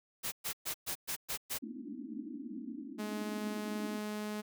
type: noise bursts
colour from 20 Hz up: white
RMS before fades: -37 dBFS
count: 7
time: 0.23-1.587 s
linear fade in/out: 20 ms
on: 91 ms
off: 120 ms
type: band-pass noise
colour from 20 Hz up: white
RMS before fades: -44 dBFS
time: 1.62-3.99 s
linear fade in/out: 5 ms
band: 210 to 320 Hz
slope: 96 dB/octave
type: tone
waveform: sawtooth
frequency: 211 Hz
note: G#3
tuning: 28 cents sharp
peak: -33 dBFS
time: 2.98-4.42 s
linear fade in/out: 20 ms
effects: none